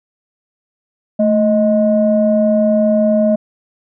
sine tone pair together, 219.3 / 625.7 Hz, A3 / D#5, -6 / +10 cents, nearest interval octave + tritone, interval 1816 cents, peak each -12 dBFS, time 1.19-3.36 s, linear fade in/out 10 ms, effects tanh soft clip ceiling -2 dBFS

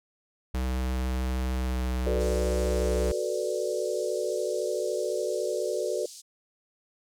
square tone with pitch glide, 63.8 to 63.03 Hz, C2 to B1, -43 to +36 cents, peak -27 dBFS, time 0.54-3.12 s, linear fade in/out 5 ms, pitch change -21 cents, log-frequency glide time 1.58-1.82 s
sine chord, B minor seventh, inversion second, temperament equal, 370 / 440 / 493.9 / 587.3 Hz, F#4 / A4 / B4 / D5, 0 / 0 / 0 / 0 cents, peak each -32 dBFS, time 2.06-6.06 s, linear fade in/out 5 ms
white band-pass noise, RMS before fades -46 dBFS, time 2.19-6.22 s, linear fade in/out 20 ms, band 4300 to 8600 Hz, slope 24 dB/octave
effects none

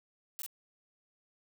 blue noise with echo, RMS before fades -40 dBFS, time 0.39-0.42 s, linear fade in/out 0 ms, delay 43 ms, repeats 1, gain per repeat -2 dB, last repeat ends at 0.463 s, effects none

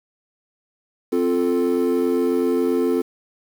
triangle chord, F major, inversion second, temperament equal, 261.6 / 349.2 / 440 Hz, C4 / F4 / A4, 0 / 0 / 0 cents, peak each -19 dBFS, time 1.12-3.02 s, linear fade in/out 10 ms, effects tanh soft clip ceiling -8 dBFS + 7-bit

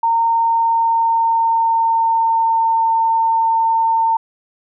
sine tone with pitch glide, 918 to 905.4 Hz, A#5 to A5, -27 to +49 cents, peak -12 dBFS, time 0.03-4.17 s, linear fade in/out 5 ms, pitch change -24 cents, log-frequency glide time 0.23-2.84 s, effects none

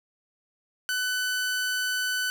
sawtooth tone, 1500 Hz, F#6, 23 cents sharp, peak -22 dBFS, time 0.89-2.3 s, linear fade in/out 0 ms, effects none

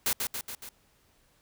white noise with echo, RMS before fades -27 dBFS, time 0.06-0.13 s, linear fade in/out 2 ms, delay 140 ms, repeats 4, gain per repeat -4 dB, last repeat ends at 0.69 s, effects pink hiss -66 dBFS RMS until 1.41 s

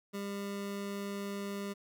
25% pulse tone, 200.4 Hz, G3, 38 cents sharp, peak -33 dBFS, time 0.13-1.74 s, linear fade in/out 20 ms, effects none

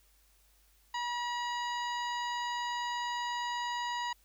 harmonic tone with a mistuned harmonic, 965 Hz, B5, 40 cents flat, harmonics 1 / 2 / 3 / 4 / 5 / 7, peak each -34 / -40 / -44 / -46 / -48 / -51 dBFS, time 0.94-4.13 s, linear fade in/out 5 ms, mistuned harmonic 2, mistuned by -15 cents, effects added 50 Hz sine -66 dBFS peak until 4.24 s + white hiss -68 dBFS RMS until 4.24 s

